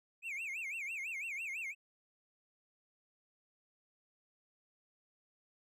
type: tone with vibrato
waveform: triangle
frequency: 2407 Hz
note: D7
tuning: 42 cents sharp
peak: -37 dBFS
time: 0.22-1.75 s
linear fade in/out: 50 ms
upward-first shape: sine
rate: 6 Hz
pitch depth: 230 cents each way
effects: none